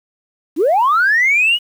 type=linear sweep; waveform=sine; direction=up; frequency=262.9 to 2960 Hz; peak=-9 dBFS; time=0.56-1.59 s; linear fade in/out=50 ms; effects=tanh soft clip ceiling -7 dBFS + 7-bit